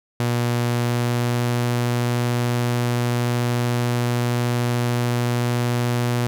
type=tone with pitch glide; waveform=sawtooth; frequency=120 to 120.9 Hz; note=B2 to B2; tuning=-49 to -36 cents; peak=-15 dBFS; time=0.2-6.27 s; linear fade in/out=0 ms; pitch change=+13 cents; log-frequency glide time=0.65-1.51 s; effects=none